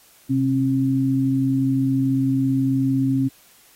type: tone pair together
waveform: sine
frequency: 129.8 / 268.6 Hz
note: C3 / C4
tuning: -13 / +46 cents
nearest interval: octave + minor second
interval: 1259 cents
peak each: -22 / -18 dBFS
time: 0.29-3.29 s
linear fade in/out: 20 ms
effects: white hiss -53 dBFS RMS until 3.75 s + AAC 48 kbps